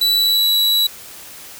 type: tone with pitch glide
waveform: 45% pulse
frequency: 3951 to 3919 Hz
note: B7 to B7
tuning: 0 to -14 cents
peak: -12 dBFS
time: 0.01-0.87 s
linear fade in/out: 5 ms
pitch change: -14 cents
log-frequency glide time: 0.14-0.58 s
effects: white hiss -37 dBFS RMS until 1.59 s